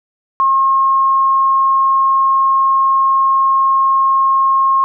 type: tone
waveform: sine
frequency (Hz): 1076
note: C6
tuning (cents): +48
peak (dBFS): -9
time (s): 0.4-4.84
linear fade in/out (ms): 0
effects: none